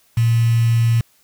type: tone with quantisation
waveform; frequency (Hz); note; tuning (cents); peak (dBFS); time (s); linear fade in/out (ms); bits
sine; 115.8; A#2; -11; -12; 0.17-1.01; 5; 5
effects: white hiss -57 dBFS RMS until 1.23 s